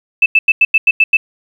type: tone bursts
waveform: sine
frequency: 2631 Hz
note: E7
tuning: 4 cents flat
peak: -5 dBFS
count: 8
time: 0.22-1.17 s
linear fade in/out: 5 ms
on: 40 ms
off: 90 ms
effects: 7-bit